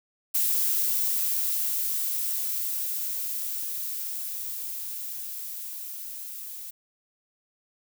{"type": "noise with level ramp", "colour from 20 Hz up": "violet", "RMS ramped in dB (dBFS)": [-24, -39], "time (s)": [0.34, 6.71], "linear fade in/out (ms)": 10, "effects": []}